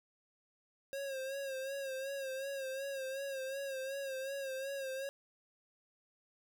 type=tone with vibrato; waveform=square; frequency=540 Hz; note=C#5; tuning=45 cents flat; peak=-39 dBFS; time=0.93-5.09 s; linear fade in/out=0 ms; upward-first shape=sine; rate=2.7 Hz; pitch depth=52 cents each way; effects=none